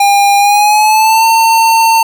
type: tone with pitch glide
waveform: square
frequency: 805 to 903.6 Hz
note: G5 to A5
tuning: +46 to +46 cents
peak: -6 dBFS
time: 0-2.03 s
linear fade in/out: 5 ms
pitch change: +200 cents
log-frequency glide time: 0.37-1.27 s
effects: none